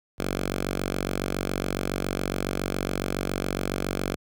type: tone with notch filter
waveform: 5% pulse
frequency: 47.2 Hz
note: F#1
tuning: 35 cents sharp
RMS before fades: -29 dBFS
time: 0.18-4.16 s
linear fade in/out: 20 ms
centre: 95 Hz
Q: 1.6
effects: none